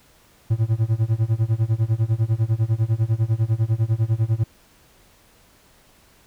triangle tone with tremolo, 111.8 Hz, A2, 28 cents sharp, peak -12 dBFS, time 0.5-4.44 s, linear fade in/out 10 ms, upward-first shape sine, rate 10 Hz, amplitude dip 95%, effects pink hiss -55 dBFS RMS until 6.26 s

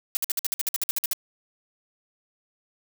blue noise bursts, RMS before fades -25 dBFS, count 14, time 0.15-1.132 s, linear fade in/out 0 ms, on 20 ms, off 54 ms, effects none

